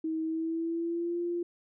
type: tone with pitch glide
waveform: sine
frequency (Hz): 319.4 to 346.3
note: D#4 to F4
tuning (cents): +45 to -15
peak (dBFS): -29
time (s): 0.04-1.43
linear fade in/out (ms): 5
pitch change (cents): +140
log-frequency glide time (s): 0.23-1.19
effects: none